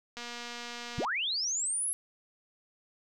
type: click train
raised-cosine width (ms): 0.2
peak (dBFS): -24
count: 211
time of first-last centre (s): 0.17-1.049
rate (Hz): 239
type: linear sweep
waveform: sine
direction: up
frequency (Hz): 69.3 to 11175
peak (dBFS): -29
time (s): 0.98-1.93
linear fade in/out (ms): 0
effects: none